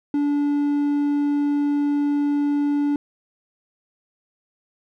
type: tone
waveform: triangle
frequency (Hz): 289.1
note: D4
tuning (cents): -27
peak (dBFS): -16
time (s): 0.14-2.96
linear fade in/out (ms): 2
effects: none